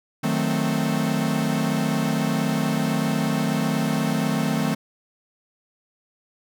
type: chord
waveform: 45% pulse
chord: D# diminished seventh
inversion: none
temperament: equal with one note detuned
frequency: 155.56 / 183.83 / 220 / 261.6 Hz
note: D#3 / F#3 / A3 / C4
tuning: 0 / -11 / 0 / 0 cents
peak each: -26 / -28 / -25 / -27 dBFS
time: 0.23-4.75 s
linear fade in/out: 10 ms
effects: none